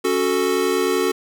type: chord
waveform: square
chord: F# minor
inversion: second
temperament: equal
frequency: 277.2 / 370 / 440 Hz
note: C#4 / F#4 / A4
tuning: 0 / 0 / 0 cents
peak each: -26 / -21 / -22 dBFS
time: 0.04-1.12 s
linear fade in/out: 10 ms
effects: none